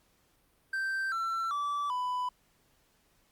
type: tone with pitch steps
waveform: triangle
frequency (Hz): 1563 / 1345 / 1157.5 / 996.1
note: G6 / E6 / D6 / B5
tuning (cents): -6 / +34 / -25 / +15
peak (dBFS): -28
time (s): 0.73-2.29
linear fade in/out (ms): 5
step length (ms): 390
effects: pink hiss -69 dBFS RMS until 3.31 s + Opus 48 kbps